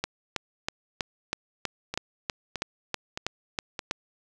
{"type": "two click trains", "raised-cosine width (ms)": 0.2, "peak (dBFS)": [-10, -15], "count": [13, 4], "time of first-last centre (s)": [[0.04, 3.911], [1.94, 3.792]], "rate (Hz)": [3.1, 1.62], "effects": []}